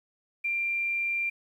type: tone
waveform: sine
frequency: 2375 Hz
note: D7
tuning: 19 cents sharp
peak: -26 dBFS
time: 0.44-1.3 s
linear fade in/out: 10 ms
effects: 10-bit